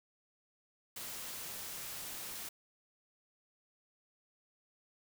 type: noise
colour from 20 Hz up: white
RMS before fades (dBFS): -44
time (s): 0.96-2.49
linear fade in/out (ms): 5
effects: none